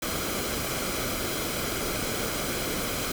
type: noise with comb filter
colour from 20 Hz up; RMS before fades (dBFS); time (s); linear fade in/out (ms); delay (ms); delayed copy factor
pink; -30; 0.02-3.12; 5; 1.1; -0.5
effects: none